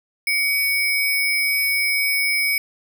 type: tone with sample-and-hold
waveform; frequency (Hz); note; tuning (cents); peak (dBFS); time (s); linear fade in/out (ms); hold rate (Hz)
sine; 2249; C#7; +24; -17; 0.27-2.58; 2; 7350
effects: none